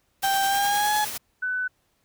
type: noise with tremolo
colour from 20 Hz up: white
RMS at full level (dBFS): -31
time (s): 0.22-1.18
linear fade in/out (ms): 10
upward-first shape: sine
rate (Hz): 9.7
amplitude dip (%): 35
type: tone with pitch glide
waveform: 35% pulse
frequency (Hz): 784 to 845.1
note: G5 to G#5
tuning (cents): 0 to +30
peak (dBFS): -19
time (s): 0.23-1.05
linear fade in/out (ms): 10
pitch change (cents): +130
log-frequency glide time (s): 0.46-0.94
type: tone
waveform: sine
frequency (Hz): 1500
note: F#6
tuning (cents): +23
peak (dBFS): -24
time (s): 1.42-1.68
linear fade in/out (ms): 10
effects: pink hiss -69 dBFS RMS until 2.04 s